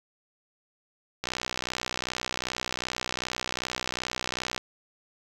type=click train; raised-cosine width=0.2 ms; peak=-12 dBFS; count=210; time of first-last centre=1.24-4.579 s; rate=62.6 Hz; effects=7-bit